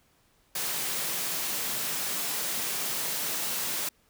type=high-pass noise; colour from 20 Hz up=white; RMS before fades=-31 dBFS; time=0.55-3.89 s; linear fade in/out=5 ms; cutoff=120 Hz; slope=48 dB/octave; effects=pink hiss -66 dBFS RMS until 4.09 s